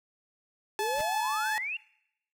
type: tone with vibrato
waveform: sawtooth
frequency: 862 Hz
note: A5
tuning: 36 cents flat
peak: -26 dBFS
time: 0.79-1.58 s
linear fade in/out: 0 ms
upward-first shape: square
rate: 6.1 Hz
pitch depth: 8 cents each way
type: exponential sweep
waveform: sine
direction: up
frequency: 392 to 2817 Hz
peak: -31 dBFS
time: 0.79-1.77 s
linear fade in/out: 5 ms
type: noise with exponential growth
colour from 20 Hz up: pink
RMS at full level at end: -38 dBFS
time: 0.89-1.01 s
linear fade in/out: 0 ms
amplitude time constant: 25 ms
effects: noise-tail reverb RT60 0.8 s tail -23 dB re dry